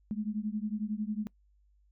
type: beating tone pair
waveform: sine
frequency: 207.7 / 218.7 Hz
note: G#3 / A3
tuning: 0 / -10 cents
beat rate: 11 Hz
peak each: -34 / -35 dBFS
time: 0.11-1.27 s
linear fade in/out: 0 ms
effects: noise-tail reverb RT60 0.1 s tail -23 dB re dry + added 50 Hz sine -63 dBFS peak until 1.91 s